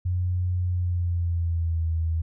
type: tone with pitch glide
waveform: sine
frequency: 89.9 to 81.49 Hz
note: F#2 to E2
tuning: -49 to -19 cents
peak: -22 dBFS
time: 0.05-2.22 s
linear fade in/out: 10 ms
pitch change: -170 cents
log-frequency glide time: 0.71-1.87 s
effects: none